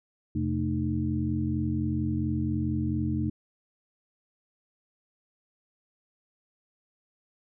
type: tone cluster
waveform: sine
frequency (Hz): 87.2 / 131.5 / 222.6 / 305.5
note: F2 / C3 / A3 / D#4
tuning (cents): -2 / +9 / +20 / -32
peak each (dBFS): -31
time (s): 0.35-3.3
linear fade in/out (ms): 5
effects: none